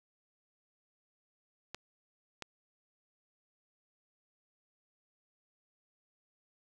clicks, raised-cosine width 0.2 ms, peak -23 dBFS, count 2, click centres 1.746 / 2.423 s, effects 9-bit

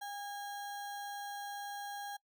sine tone with sample-and-hold, 809 Hz, G#5, 46 cents flat, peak -40 dBFS, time 0.01-2.17 s, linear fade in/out 10 ms, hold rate 2450 Hz, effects noise-tail reverb RT60 0.1 s tail -23 dB re dry

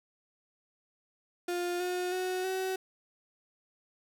35% pulse tone with pitch steps, 352.4 / 360.4 / 368.6 / 377 Hz, F4 / F#4 / F#4 / F#4, +16 / -45 / -7 / +32 cents, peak -29 dBFS, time 1.48-2.76 s, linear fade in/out 5 ms, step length 320 ms, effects none

